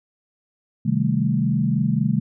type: chord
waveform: sine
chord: A half-diminished seventh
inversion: first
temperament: equal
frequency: 130.81 / 155.56 / 196 / 220 Hz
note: C3 / Eb3 / G3 / A3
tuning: 0 / 0 / 0 / 0 cents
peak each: -23 dBFS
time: 0.85-2.2 s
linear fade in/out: 10 ms
effects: none